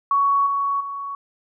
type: tone with level steps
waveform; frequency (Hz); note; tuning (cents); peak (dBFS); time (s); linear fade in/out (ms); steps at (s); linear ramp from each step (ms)
sine; 1118; C#6; +14; -15 / -19 / -27; 0.11-1.15; 2; 0.46 / 0.8; 10
effects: none